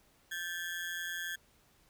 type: ring-modulated tone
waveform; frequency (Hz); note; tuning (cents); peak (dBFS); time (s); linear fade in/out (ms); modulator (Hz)
35% pulse; 1654; G#6; -8; -32; 0.31-1.36; 10; 85.8
effects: pink hiss -67 dBFS RMS until 1.89 s